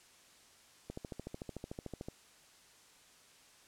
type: click train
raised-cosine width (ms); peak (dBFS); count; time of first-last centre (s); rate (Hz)
2; -28; 17; 0.9-2.085; 13.5
effects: white hiss -62 dBFS RMS until 3.67 s + low-pass 9000 Hz 12 dB/octave